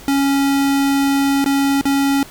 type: tone with dropouts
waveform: square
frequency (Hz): 277.2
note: C#4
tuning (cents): 0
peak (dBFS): -14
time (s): 0.08-2.23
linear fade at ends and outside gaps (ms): 1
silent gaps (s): 1.443-1.46 / 1.812-1.854
effects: pink hiss -39 dBFS RMS until 2.3 s